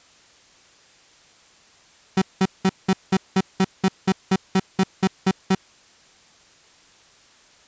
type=tone bursts; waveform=35% pulse; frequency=189.9 Hz; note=F#3; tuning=45 cents sharp; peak=-13 dBFS; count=15; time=2.17-5.55 s; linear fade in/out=5 ms; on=48 ms; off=190 ms; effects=white hiss -53 dBFS RMS until 7.67 s + resampled to 16000 Hz